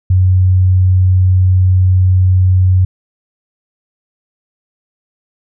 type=tone; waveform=sine; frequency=92.5 Hz; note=F#2; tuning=in tune; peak=-6 dBFS; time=0.1-2.85 s; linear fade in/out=5 ms; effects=none